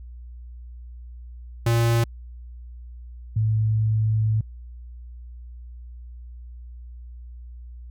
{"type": "tone pair in turn", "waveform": ["square", "sine"], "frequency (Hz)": [116.54, 109.24], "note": ["A#2", "A2"], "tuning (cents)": [0, -12], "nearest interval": "minor second", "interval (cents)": 112, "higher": "first", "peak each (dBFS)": -18, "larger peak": "neither", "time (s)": [[1.66, 2.04], [3.36, 4.41]], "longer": "second", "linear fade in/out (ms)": 5, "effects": ["added 60 Hz sine -37 dBFS peak until 7.9 s"]}